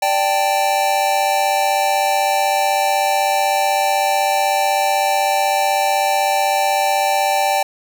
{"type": "chord", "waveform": "square", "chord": "D suspended fourth", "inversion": "none", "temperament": "equal", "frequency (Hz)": [587.3, 784, 880], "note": ["D5", "G5", "A5"], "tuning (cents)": [0, 0, 0], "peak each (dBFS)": [-22, -17, -23], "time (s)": [0.02, 7.63], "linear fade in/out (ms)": 5, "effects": []}